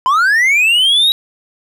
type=linear sweep; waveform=triangle; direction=up; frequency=987.8 to 3868 Hz; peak=-7 dBFS; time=0.06-1.12 s; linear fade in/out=0 ms; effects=none